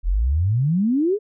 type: exponential sweep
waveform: sine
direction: up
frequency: 38.89 to 440 Hz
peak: -16 dBFS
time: 0.03-1.19 s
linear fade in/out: 50 ms
effects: none